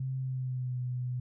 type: tone with pitch glide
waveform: sine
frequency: 131.6 to 125.01 Hz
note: C3 to B2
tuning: +10 to +21 cents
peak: -31 dBFS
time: 0-1.2 s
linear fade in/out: 5 ms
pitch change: -89 cents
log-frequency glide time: 0.17-0.79 s
effects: none